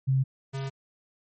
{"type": "tone pair in turn", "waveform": ["sine", "square"], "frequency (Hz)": [133, 135.64], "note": ["C3", "C#3"], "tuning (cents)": [29, -37], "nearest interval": "unison", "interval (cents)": 34, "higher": "second", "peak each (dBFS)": [-20, -31], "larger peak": "first", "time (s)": [[0.07, 0.24], [0.53, 0.7]], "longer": "neither", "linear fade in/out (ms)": 20, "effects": ["MP3 32 kbps"]}